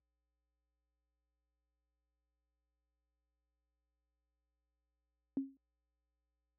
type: tone with exponential decay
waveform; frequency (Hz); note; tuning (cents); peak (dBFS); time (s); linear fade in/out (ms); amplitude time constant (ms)
sine; 270.9; C#4; -40; -29; 5.37-5.57; 1; 43
effects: added 60 Hz sine -70 dBFS peak until 6.58 s + high-pass 150 Hz 12 dB/octave